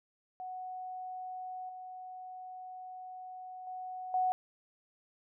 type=tone with level steps; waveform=sine; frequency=740 Hz; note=F#5; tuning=in tune; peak=-39 / -43 / -39 / -27 dBFS; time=0.4-4.32 s; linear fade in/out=0 ms; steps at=1.69 / 3.67 / 4.14 s; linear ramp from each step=2 ms; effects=none